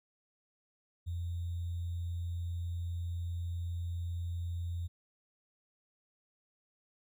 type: tone with sample-and-hold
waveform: sine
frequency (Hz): 86.2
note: F2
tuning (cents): -22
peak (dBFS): -34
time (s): 1.06-4.88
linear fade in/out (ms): 20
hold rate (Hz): 3675
effects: none